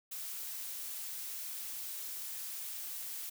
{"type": "noise", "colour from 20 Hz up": "blue", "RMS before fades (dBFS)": -42, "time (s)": [0.11, 3.3], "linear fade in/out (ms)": 10, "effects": []}